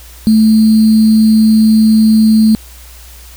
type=tone with sample-and-hold; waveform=sine; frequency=218.9 Hz; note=A3; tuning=9 cents flat; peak=-4 dBFS; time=0.27-2.55 s; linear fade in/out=0 ms; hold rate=4410 Hz; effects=added 60 Hz sine -34 dBFS peak until 3.36 s + white hiss -38 dBFS RMS until 3.36 s